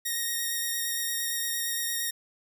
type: tone with vibrato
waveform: 5% pulse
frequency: 1864.7 Hz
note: A#6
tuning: in tune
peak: -18 dBFS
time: 0.05-2.11 s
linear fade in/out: 10 ms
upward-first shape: square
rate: 8.7 Hz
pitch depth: 12 cents each way
effects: none